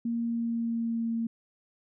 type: tone with pitch glide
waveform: sine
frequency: 233.1 to 229.1 Hz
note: A#3 to A#3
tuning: 0 to -30 cents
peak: -27 dBFS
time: 0.05-1.27 s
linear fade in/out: 5 ms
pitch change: -30 cents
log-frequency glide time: 0.23-1.13 s
effects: none